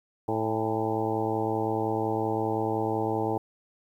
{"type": "harmonic tone with a mistuned harmonic", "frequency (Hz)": 110, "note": "A2", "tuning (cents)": 0, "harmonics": [1, 2, 3, 4, 5, 6, 7, 8, 9], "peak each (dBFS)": [-34, -37, -31, -31, -36, -38, -32, -35, -44], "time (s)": [0.28, 3.38], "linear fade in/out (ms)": 5, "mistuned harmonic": 7, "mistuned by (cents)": 54, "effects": ["10-bit"]}